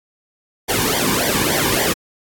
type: noise with flanger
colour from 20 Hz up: pink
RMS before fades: -18 dBFS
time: 0.68-1.94 s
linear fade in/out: 20 ms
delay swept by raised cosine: 0.74 to 1.56 ms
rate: 3.5 Hz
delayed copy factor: -1
effects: AAC 64 kbps